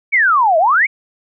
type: exponential two-way sweep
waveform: sine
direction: down then up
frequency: 2318 to 618 to 2318 Hz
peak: -9 dBFS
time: 0.12-0.87 s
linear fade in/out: 20 ms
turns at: 0.58 s
effects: none